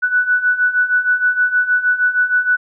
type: beating tone pair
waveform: sine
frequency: 1480 / 1486.4 Hz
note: F#6 / F#6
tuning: 0 / +7 cents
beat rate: 6.4 Hz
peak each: -18 / -14 dBFS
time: 0.02-2.57 s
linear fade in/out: 20 ms
effects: none